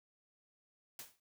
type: noise with exponential decay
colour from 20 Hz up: white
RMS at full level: -44 dBFS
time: 0.99-1.2 s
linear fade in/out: 2 ms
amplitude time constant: 44 ms
effects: noise-tail reverb RT60 0.1 s tail -26 dB re dry